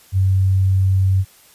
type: tone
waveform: sine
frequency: 95.2 Hz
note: F#2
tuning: 50 cents sharp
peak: -12 dBFS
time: 0.12-1.25 s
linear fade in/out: 50 ms
effects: white hiss -49 dBFS RMS until 1.54 s + resampled to 32000 Hz